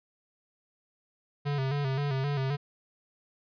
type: tone with vibrato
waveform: square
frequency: 138.59 Hz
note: C#3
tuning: in tune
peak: -28 dBFS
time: 1.45-2.57 s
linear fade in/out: 20 ms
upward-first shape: square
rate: 3.8 Hz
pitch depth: 65 cents each way
effects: resampled to 11025 Hz